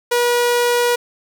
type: tone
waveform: sawtooth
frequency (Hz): 482.5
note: B4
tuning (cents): -40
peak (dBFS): -10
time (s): 0.11-0.96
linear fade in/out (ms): 10
effects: none